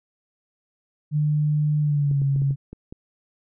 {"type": "tone with pitch glide", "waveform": "sine", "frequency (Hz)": [150, 138.35], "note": ["D3", "C#3"], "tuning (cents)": [37, -3], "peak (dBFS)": -18, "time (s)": [1.11, 2.56], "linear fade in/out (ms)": 50, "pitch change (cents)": -140, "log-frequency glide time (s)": [1.81, 2.23]}
{"type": "clicks", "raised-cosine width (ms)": 3, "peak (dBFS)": -24, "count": 7, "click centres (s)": [2.113, 2.218, 2.361, 2.419, 2.508, 2.73, 2.925]}
{"effects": []}